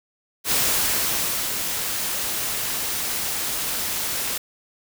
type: noise with ADSR envelope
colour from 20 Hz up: white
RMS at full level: -20 dBFS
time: 0.44-4.38 s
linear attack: 74 ms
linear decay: 980 ms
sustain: -6 dB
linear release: 6 ms
effects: none